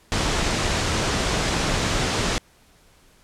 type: low-pass noise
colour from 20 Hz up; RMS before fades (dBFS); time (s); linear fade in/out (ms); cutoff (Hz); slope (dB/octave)
pink; -23; 0.12-2.38; 0; 7800; 24
effects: pink hiss -56 dBFS RMS until 3.23 s + low-pass 12000 Hz 12 dB/octave